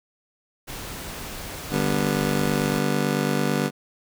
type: noise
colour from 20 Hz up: pink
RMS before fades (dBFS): -35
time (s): 0.67-2.8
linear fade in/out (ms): 20
type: chord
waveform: 25% pulse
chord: G major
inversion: second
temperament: just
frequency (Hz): 147 / 196 / 245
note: D3 / G3 / B3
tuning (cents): +2 / 0 / -14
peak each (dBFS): -22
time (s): 1.7-3.71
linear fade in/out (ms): 50
effects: none